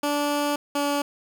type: tone pair in turn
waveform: 15% pulse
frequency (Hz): 290.8 / 287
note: D4 / D4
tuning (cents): -17 / -40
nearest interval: unison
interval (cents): 23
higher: first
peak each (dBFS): -16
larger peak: neither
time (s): 0.03-0.56 / 0.75-1.02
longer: first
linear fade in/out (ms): 5
effects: none